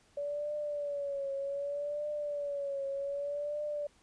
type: tone with vibrato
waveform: sine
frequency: 572 Hz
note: D5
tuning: 46 cents flat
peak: -33 dBFS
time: 0.17-3.87 s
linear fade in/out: 5 ms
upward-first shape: triangle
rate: 0.65 Hz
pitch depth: 75 cents each way
effects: pink hiss -66 dBFS RMS until 4.02 s + resampled to 22050 Hz